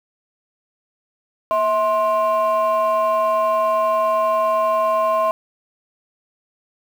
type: tone pair together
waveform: sine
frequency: 647.5 / 1055 Hz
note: E5 / C6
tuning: -31 / +14 cents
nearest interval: minor sixth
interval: 845 cents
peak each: -16 dBFS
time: 1.51-5.31 s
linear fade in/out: 0 ms
effects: tanh soft clip ceiling -12 dBFS + 7-bit